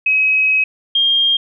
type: tone pair in turn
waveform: sine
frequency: 2547 / 3216 Hz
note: D#7 / G7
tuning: +40 / +44 cents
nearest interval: major third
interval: 404 cents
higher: second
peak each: -11 dBFS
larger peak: neither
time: 0.06-0.64 / 0.95-1.37 s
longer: first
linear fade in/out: 5 ms
effects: none